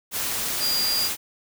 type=tone in noise; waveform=sine; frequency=4801 Hz; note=D8; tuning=37 cents sharp; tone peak=-22 dBFS; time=0.59-1.1 s; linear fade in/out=50 ms; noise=white; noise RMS=-27 dBFS; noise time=0.11-1.17 s; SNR=+2 dB; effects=none